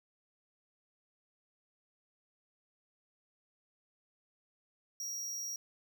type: tone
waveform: square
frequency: 5680 Hz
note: F8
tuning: 28 cents sharp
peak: -38 dBFS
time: 5-5.56 s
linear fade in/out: 2 ms
effects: none